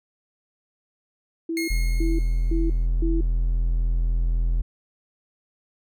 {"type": "tone bursts", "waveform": "sine", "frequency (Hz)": 329.6, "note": "E4", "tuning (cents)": 0, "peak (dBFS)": -24, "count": 4, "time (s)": [1.49, 3.21], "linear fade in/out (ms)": 5, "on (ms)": 190, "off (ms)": 320}
{"type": "tone with exponential decay", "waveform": "sawtooth", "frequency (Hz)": 2151, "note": "C7", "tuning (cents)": 47, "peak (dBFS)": -23, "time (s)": [1.57, 2.86], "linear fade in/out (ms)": 1, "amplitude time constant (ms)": 280}
{"type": "tone", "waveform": "triangle", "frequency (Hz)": 41.87, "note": "E1", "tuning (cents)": 28, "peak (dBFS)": -17, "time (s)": [1.7, 4.62], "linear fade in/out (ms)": 10}
{"effects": []}